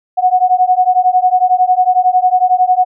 sine beating tone pair, 729 / 740 Hz, F#5 / F#5, -26 / 0 cents, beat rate 11 Hz, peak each -11 dBFS, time 0.17-2.85 s, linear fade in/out 20 ms, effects none

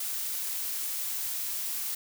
blue noise, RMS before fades -33 dBFS, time 0-1.95 s, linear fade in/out 5 ms, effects none

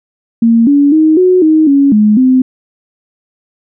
sine tone with pitch steps, 230 / 285.1 / 313.5 / 366.8 / 313.4 / 279.1 / 211.5 / 257.6 Hz, A#3 / C#4 / D#4 / F#4 / D#4 / C#4 / G#3 / C4, -23 / +49 / +13 / -15 / +13 / +12 / +32 / -27 cents, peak -4 dBFS, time 0.42-2.42 s, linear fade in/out 5 ms, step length 250 ms, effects none

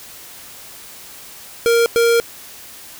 square tone bursts at uneven times, 466.2 Hz, A#4, in tune, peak -12 dBFS, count 2, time 1.66-1.86 / 1.96-2.2 s, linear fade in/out 0 ms, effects white hiss -38 dBFS RMS until 2.99 s

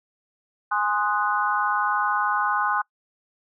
sine chord, Ab dominant seventh, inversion none, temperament equal, 830.6 / 1046.5 / 1244.5 / 1480 Hz, Ab5 / C6 / Eb6 / Gb6, 0 / 0 / 0 / 0 cents, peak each -26 dBFS, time 0.71-2.82 s, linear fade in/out 10 ms, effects noise-tail reverb RT60 0.1 s tail -24 dB re dry

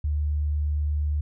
sine tone, 74.3 Hz, D2, 21 cents sharp, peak -22 dBFS, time 0.04-1.21 s, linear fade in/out 5 ms, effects none

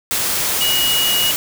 sine tone in noise, 2900 Hz, F#7, 35 cents flat, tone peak -16 dBFS, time 0.61-1.31 s, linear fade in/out 0 ms, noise white, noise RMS -19 dBFS, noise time 0.11-1.36 s, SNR 0 dB, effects none

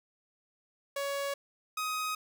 sawtooth tone pair in turn, 560 / 1257.2 Hz, C#5 / D#6, +18 / +18 cents, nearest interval octave + major second, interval 1400 cents, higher second, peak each -28 dBFS, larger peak neither, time 0.96-1.34 / 1.77-2.15 s, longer neither, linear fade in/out 5 ms, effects none

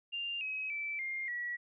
sine tone with pitch steps, 2794 / 2547 / 2322 / 2117 / 1930.5 Hz, F7 / D#7 / D7 / C7 / B6, 0 / +40 / -20 / +20 / -40 cents, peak -35 dBFS, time 0.12-1.57 s, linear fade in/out 20 ms, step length 290 ms, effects none

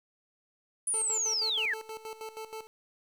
sine linear sweep, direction down, 9970 to 1593 Hz, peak -27 dBFS, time 0.87-1.74 s, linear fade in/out 5 ms
25% pulse tone with tremolo, 440 Hz, A4, in tune, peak -34 dBFS, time 0.94-2.67 s, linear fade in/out 0 ms, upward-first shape square, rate 6.3 Hz, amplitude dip 75%
effects 10-bit

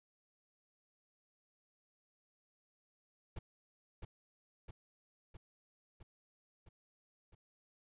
brown noise with echo, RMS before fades -43 dBFS, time 3.36-3.39 s, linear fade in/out 5 ms, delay 660 ms, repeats 6, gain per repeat -3 dB, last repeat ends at 7.35 s, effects resampled to 8000 Hz

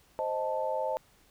sine chord, A diminished, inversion first, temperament equal, 523.3 / 622.3 / 880 Hz, C5 / Eb5 / A5, 0 / 0 / 0 cents, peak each -33 dBFS, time 0.19-0.97 s, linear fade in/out 0 ms, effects pink hiss -63 dBFS RMS until 1.3 s

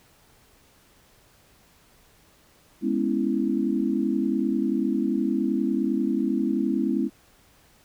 sine chord, C# minor seventh, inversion second, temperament equal, 207.7 / 246.9 / 277.2 / 329.6 Hz, G#3 / B3 / C#4 / E4, 0 / 0 / 0 / 0 cents, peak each -27 dBFS, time 2.81-7.1 s, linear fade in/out 50 ms, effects pink hiss -58 dBFS RMS until 7.84 s

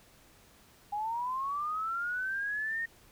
sine linear sweep, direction up, 810 to 1858 Hz, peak -31 dBFS, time 0.92-2.86 s, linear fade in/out 10 ms, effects pink hiss -60 dBFS RMS until 3.11 s

